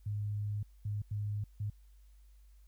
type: tone bursts at uneven times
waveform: sine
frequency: 103.83 Hz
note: G#2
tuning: in tune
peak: -33 dBFS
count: 4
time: 0.06-0.63 / 0.85-1.02 / 1.11-1.44 / 1.6-1.7 s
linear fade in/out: 5 ms
effects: added 50 Hz sine -56 dBFS peak until 2.67 s + white hiss -75 dBFS RMS until 2.67 s